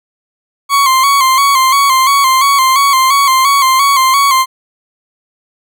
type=tone with vibrato; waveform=40% pulse; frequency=1083 Hz; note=C#6; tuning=41 cents flat; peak=-6 dBFS; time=0.69-4.46 s; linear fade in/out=50 ms; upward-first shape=square; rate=2.9 Hz; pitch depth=57 cents each way; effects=none